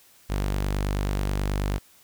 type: tone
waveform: sawtooth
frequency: 49.3 Hz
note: G1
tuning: 11 cents sharp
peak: -20 dBFS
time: 0.29-1.79 s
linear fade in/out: 20 ms
effects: white hiss -56 dBFS RMS until 2.03 s